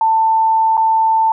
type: tone with dropouts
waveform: sine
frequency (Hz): 890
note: A5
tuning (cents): +20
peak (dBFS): -10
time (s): 0.01-1.32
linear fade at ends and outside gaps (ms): 2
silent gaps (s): 0.77-0.776
effects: none